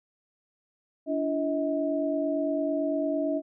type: tone cluster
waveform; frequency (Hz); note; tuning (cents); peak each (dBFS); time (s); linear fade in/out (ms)
sine; 290 / 338.9 / 637; D4 / E4 / D#5; -22 / +48 / +41; -28 / -34 / -28; 1.06-3.42; 50
effects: none